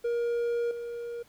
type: tone with level steps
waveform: triangle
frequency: 472.6 Hz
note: A#4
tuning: 24 cents sharp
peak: -24 / -32 dBFS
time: 0.04-1.23 s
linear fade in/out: 10 ms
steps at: 0.71 s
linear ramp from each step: 2 ms
effects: pink hiss -61 dBFS RMS until 1.28 s